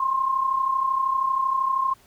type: tone pair together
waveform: sine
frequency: 1035 / 1067.8 Hz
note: C6 / C6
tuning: -19 / +35 cents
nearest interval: minor second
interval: 54 cents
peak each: -27 / -21 dBFS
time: 0-1.94 s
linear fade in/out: 5 ms
effects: pink hiss -56 dBFS RMS until 2.06 s